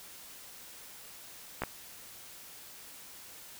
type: clicks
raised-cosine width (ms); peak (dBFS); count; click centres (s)
0.5; -17; 2; 1.62 / 1.636
effects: white hiss -50 dBFS RMS until 3.59 s